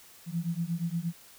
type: beating tone pair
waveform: sine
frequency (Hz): 164.81 / 173.31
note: E3 / F3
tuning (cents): 0 / -13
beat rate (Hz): 8.5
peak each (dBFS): -32 / -32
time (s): 0.26-1.13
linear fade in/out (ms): 50
effects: white hiss -54 dBFS RMS until 1.38 s